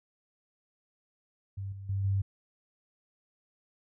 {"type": "tone with level steps", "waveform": "sine", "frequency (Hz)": 98, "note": "G2", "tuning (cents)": 0, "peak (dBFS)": [-34, -40, -28, -25], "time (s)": [1.57, 2.22], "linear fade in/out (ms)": 10, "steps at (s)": [1.72, 1.89, 2.04], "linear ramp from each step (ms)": 5, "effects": []}